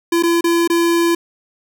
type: tone with dropouts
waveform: square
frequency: 339 Hz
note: E4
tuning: 49 cents sharp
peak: -13 dBFS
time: 0.12-1.15 s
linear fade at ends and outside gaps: 5 ms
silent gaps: 0.226-0.234 / 0.41-0.441 / 0.676-0.699 s
effects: none